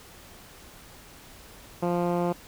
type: tone with low-pass filter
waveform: 10% pulse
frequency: 174.61 Hz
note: F3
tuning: in tune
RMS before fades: -26 dBFS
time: 1.82-2.33 s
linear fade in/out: 10 ms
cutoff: 970 Hz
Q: 0.59
effects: pink hiss -49 dBFS RMS until 2.47 s